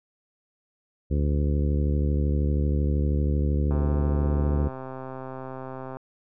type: harmonic tone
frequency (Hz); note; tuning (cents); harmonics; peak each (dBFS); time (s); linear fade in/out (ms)
72.8; D2; -15; 1 / 2 / 3 / 4 / 5 / 6 / 7; -22 / -28 / -32 / -34 / -36 / -38 / -39; 1.1-4.69; 20
type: click train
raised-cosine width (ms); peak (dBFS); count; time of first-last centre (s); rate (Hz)
1; -23; 297; 3.71-5.97; 131
effects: none